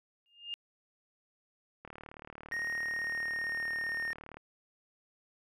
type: tone with exponential growth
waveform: sine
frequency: 2821 Hz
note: F7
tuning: 17 cents sharp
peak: -33 dBFS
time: 0.26-0.54 s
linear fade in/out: 0 ms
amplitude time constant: 60 ms
type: click train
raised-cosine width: 0.5 ms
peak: -31 dBFS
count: 96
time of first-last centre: 1.85-4.37 s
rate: 37.7 Hz
type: tone with pitch glide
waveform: triangle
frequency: 1864.7 to 1839 Hz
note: A#6 to A#6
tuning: 0 to -24 cents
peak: -31 dBFS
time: 2.52-4.13 s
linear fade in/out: 0 ms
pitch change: -24 cents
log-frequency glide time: 2.68-3.87 s
effects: resampled to 32000 Hz